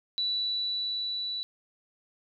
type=tone with level ramp; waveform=sine; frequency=3951 Hz; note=B7; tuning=in tune; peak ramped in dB=-26 to -31 dBFS; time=0.18-1.43 s; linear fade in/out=0 ms; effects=none